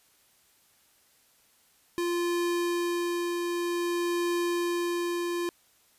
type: tone with tremolo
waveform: square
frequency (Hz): 347.2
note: F4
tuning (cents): -10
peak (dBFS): -26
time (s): 1.98-5.49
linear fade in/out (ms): 0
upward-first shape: triangle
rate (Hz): 0.53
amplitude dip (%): 30
effects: white hiss -64 dBFS RMS until 5.98 s + resampled to 32000 Hz